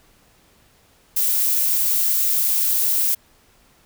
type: noise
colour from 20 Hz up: violet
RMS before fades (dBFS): -19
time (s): 1.16-3.15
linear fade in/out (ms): 10
effects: pink hiss -56 dBFS RMS until 3.85 s